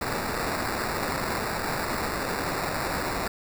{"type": "noise with sample-and-hold", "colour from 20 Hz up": "blue", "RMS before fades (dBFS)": -29, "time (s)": [0.01, 3.28], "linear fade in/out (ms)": 5, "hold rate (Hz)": 3150, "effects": []}